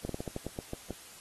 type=slowing click train; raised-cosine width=2 ms; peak=-22 dBFS; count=10; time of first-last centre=0.05-0.907 s; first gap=43 ms; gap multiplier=1.19; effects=white hiss -51 dBFS RMS until 1.2 s + AAC 32 kbps